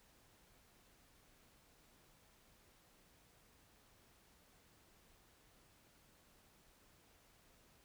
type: silence
effects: pink hiss -69 dBFS RMS until 7.84 s